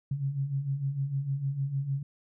sine beating tone pair, 133.2 / 139.8 Hz, C3 / C#3, +31 / +15 cents, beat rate 6.6 Hz, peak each -35 / -29 dBFS, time 0.11-2.03 s, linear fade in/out 5 ms, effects none

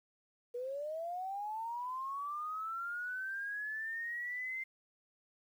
sine linear sweep, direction up, 475.4 to 2093 Hz, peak -37 dBFS, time 0.54-4.64 s, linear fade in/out 10 ms, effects 11-bit

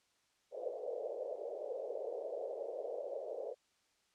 white band-pass noise, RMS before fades -42 dBFS, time 0.51-3.55 s, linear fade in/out 50 ms, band 450 to 590 Hz, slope 48 dB/octave, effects white hiss -75 dBFS RMS until 4.14 s + low-pass 7000 Hz 12 dB/octave

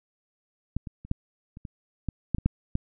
clicks, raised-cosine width 5 ms, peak -15 / -24 / -30 / -13 / -30 / -25 / -16 / -12 / -20 / -9 / -13 dBFS, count 11, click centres 0.766 / 0.872 / 1.05 / 1.114 / 1.571 / 1.652 / 2.087 / 2.347 / 2.384 / 2.46 / 2.754 s, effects none

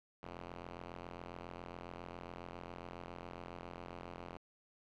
5% pulse ring-modulated tone, 87.31 Hz, F2, in tune, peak -32 dBFS, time 0.23-4.37 s, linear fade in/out 0 ms, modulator 151 Hz, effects low-pass 3000 Hz 12 dB/octave

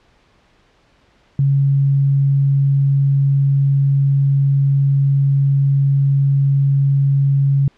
sine tone, 138.59 Hz, C#3, in tune, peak -11 dBFS, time 1.39-7.68 s, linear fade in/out 2 ms, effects pink hiss -55 dBFS RMS until 7.77 s + low-pass 4000 Hz 12 dB/octave

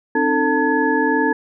sine tone cluster, 265.5 / 307.7 / 446.3 / 896 / 1692 Hz, C4 / D#4 / A4 / A5 / G#6, +25 / -19 / +25 / +31 / +32 cents, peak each -21 dBFS, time 0.15-1.33 s, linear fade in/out 5 ms, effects none

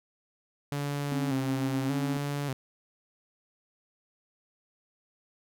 sawtooth tone with vibrato, 137.4 Hz, C#3, 15 cents flat, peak -26 dBFS, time 0.72-2.53 s, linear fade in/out 0 ms, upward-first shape square, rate 0.85 Hz, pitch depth 72 cents each way
triangle tone with pitch glide, 269.5 to 272 Hz, C#4 to C#4, -49 to -33 cents, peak -28 dBFS, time 1.12-2.17 s, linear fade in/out 0 ms, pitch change +16 cents, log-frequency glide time 1.42-1.65 s
effects none

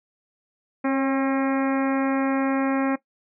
harmonic tone with a mistuned harmonic, 269.1 Hz, C4, 49 cents sharp, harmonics 1 / 2 / 3 / 4 / 5 / 6 / 7 / 8 / 9, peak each -21 / -27 / -31 / -33 / -35 / -37 / -38 / -39 / -40 dBFS, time 0.84-2.96 s, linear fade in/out 10 ms, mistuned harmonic 2, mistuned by +21 cents, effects noise-tail reverb RT60 0.1 s tail -17 dB re dry

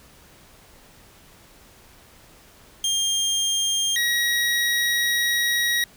25% pulse tone pair in turn, 3200 / 1902.7 Hz, G7 / A#6, +35 / +35 cents, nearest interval major sixth, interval 900 cents, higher first, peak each -17 / -16 dBFS, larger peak second, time 2.84-3.96 / 3.96-5.84 s, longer second, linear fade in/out 2 ms, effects pink hiss -51 dBFS RMS until 5.96 s

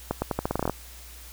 accelerating click train, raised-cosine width 1 ms, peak -11 dBFS, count 12, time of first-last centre 0.11-0.696 s, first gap 110 ms, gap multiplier 0.84, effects added 60 Hz sine -45 dBFS peak until 1.32 s + white hiss -47 dBFS RMS until 1.32 s

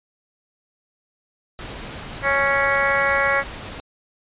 pink noise, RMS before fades -34 dBFS, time 1.59-3.8 s, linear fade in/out 0 ms
harmonic tone, 277.2 Hz, C#4, in tune, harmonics 2 / 3 / 4 / 5 / 6 / 7 / 8, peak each -23 / -28 / -25 / -25 / -24 / -23 / -25 dBFS, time 2.22-3.44 s, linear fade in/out 50 ms
effects resampled to 8000 Hz

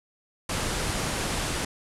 pink low-pass noise, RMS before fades -29 dBFS, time 0.49-1.65 s, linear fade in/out 5 ms, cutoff 11000 Hz, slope 48 dB/octave, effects none

